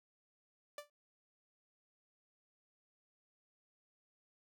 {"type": "tone with exponential decay", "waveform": "sawtooth", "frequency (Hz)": 587, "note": "D5", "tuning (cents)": -1, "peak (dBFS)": -37, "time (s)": [0.78, 0.9], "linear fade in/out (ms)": 2, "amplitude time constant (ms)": 24, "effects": []}